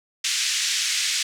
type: band-pass noise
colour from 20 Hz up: white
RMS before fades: -24 dBFS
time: 0.24-1.23 s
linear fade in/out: 5 ms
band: 1900 to 7100 Hz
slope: 24 dB/octave
effects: none